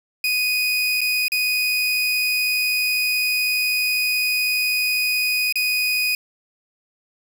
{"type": "tone with dropouts", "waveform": "30% pulse", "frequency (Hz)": 2489, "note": "D#7", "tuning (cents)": 0, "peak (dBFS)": -16, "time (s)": [0.24, 6.15], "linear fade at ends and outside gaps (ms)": 2, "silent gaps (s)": [[1.008, 1.014], [1.282, 1.319], [5.525, 5.556]], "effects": []}